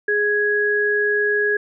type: tone pair together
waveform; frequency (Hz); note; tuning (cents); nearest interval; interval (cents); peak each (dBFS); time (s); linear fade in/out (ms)
sine; 416.1 / 1664.4; G#4 / G#6; +3 / +3; 2 octaves; 2400; -20 / -18; 0.08-1.57; 5
effects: none